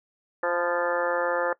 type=harmonic tone with a mistuned harmonic; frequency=174.4 Hz; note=F3; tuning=2 cents flat; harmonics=2 / 3 / 4 / 5 / 6 / 7 / 8 / 9 / 10; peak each=-35 / -26 / -36 / -32 / -36 / -34 / -34 / -39 / -32 dBFS; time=0.43-1.53 s; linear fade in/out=2 ms; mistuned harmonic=6; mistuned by=-36 cents; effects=noise-tail reverb RT60 0.1 s tail -20 dB re dry